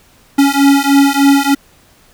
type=beating tone pair; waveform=square; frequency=277.2 / 280.5 Hz; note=C#4 / C#4; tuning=0 / +21 cents; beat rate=3.3 Hz; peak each=-11 dBFS; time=0.38-1.55 s; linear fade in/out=10 ms; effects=pink hiss -48 dBFS RMS until 2.13 s